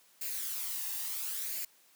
blue noise with flanger, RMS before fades -37 dBFS, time 0.21-1.65 s, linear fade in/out 5 ms, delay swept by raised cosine 0.42 to 1.1 ms, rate 0.72 Hz, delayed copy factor +0.5, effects white hiss -64 dBFS RMS until 1.95 s + high-pass 200 Hz 12 dB/octave

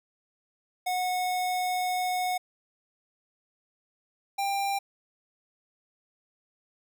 square tone pair in turn, 731 / 793.2 Hz, F#5 / G5, -21 / +20 cents, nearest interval minor second, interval 141 cents, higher second, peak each -27 dBFS, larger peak neither, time 0.86-2.38 / 4.38-4.79 s, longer first, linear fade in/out 10 ms, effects none

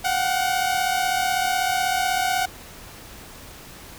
sawtooth tone pair together, 720.9 / 757 Hz, F#5 / F#5, -45 / +39 cents, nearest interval minor second, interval 84 cents, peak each -20 / -19 dBFS, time 0.04-2.46 s, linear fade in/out 10 ms, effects pink hiss -42 dBFS RMS until 3.98 s

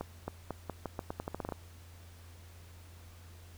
accelerating click train, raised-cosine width 1 ms, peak -22 dBFS, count 14, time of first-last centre 0.01-1.523 s, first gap 270 ms, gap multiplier 0.84, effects added 86 Hz sine -51 dBFS peak until 3.57 s + pink hiss -59 dBFS RMS until 3.57 s

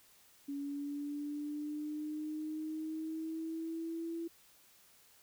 sine linear sweep, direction up, 281.3 to 334.7 Hz, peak -37 dBFS, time 0.48-4.28 s, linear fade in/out 10 ms, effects white hiss -64 dBFS RMS until 5.22 s

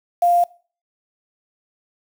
sine tone with quantisation, 698.5 Hz, F5, in tune, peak -12 dBFS, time 0.22-0.44 s, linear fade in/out 5 ms, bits 6, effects noise-tail reverb RT60 0.4 s tail -22 dB re dry

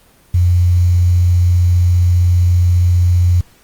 sine tone with quantisation, 88.5 Hz, F2, 23 cents sharp, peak -8 dBFS, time 0.34-3.41 s, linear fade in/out 5 ms, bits 6, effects pink hiss -49 dBFS RMS until 3.63 s + Opus 24 kbps

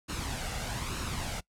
pink noise with flanger, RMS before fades -35 dBFS, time 0.08-1.41 s, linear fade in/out 20 ms, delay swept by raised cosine 0.73 to 1.46 ms, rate 1.1 Hz, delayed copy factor +0.5, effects noise-tail reverb RT60 0.1 s tail -22 dB re dry + low-pass 10000 Hz 12 dB/octave

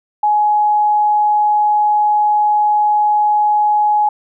sine tone, 840 Hz, G#5, 19 cents sharp, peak -10 dBFS, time 0.23-4.09 s, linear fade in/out 5 ms, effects none

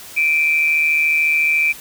sine tone pair together, 2349 / 2503 Hz, D7 / D#7, 0 / +10 cents, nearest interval minor second, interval 110 cents, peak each -14 / -20 dBFS, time 0.16-1.73 s, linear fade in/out 20 ms, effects white hiss -37 dBFS RMS until 1.8 s

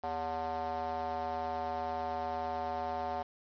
square tone with band-pass filter, 81 Hz, E2, 30 cents flat, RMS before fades -36 dBFS, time 0.03-3.23 s, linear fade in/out 10 ms, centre 770 Hz, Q 4.5, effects resampled to 11025 Hz + 9-bit

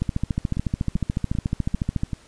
two click trains, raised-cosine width 5 ms, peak -10 / -14 dBFS, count 29 / 5, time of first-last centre 0.02-2.034 / 0.57-2.132 s, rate 13.9 / 2.56 Hz, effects pink hiss -52 dBFS RMS until 2.27 s + resampled to 22050 Hz

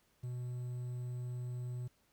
triangle tone with quantisation, 123.47 Hz, B2, in tune, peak -36 dBFS, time 0.23-1.88 s, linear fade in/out 10 ms, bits 11, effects pink hiss -73 dBFS RMS until 2.12 s

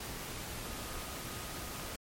sine tone in noise, 1244.5 Hz, D#6, in tune, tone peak -53 dBFS, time 0.64-1.92 s, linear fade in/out 5 ms, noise pink, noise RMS -42 dBFS, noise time 0-1.96 s, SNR -14 dB, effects MP3 64 kbps

